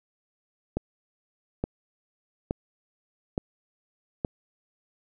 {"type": "click train", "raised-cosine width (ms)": 2, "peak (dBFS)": -13, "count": 5, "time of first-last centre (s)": [0.77, 4.248], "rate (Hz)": 1.15, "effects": []}